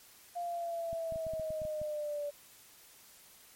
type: linear sweep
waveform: sine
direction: down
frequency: 701 to 578 Hz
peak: -34 dBFS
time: 0.35-2.31 s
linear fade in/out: 20 ms
type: clicks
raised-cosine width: 5 ms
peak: -34 dBFS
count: 10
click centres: 0.93 / 1.123 / 1.159 / 1.267 / 1.336 / 1.397 / 1.505 / 1.618 / 1.652 / 1.816 s
effects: white hiss -58 dBFS RMS until 3.55 s + MP3 64 kbps